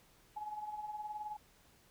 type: tone with tremolo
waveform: sine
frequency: 845 Hz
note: G#5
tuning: 30 cents sharp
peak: -37 dBFS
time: 0.36-1.37 s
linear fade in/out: 10 ms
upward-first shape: triangle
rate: 19 Hz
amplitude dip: 70%
effects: pink hiss -66 dBFS RMS until 1.9 s